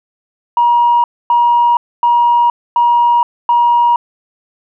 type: tone bursts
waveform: sine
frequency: 953 Hz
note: A#5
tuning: 38 cents sharp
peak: -6 dBFS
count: 5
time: 0.57-3.96 s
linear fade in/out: 2 ms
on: 470 ms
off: 260 ms
effects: tanh soft clip ceiling -3 dBFS